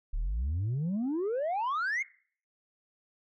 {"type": "exponential sweep", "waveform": "sine", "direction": "up", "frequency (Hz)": [33.48, 2223], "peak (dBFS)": -26, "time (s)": [0.13, 2.03], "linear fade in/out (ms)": 10, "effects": ["noise-tail reverb RT60 0.5 s tail -22 dB re dry", "tanh soft clip ceiling -27 dBFS"]}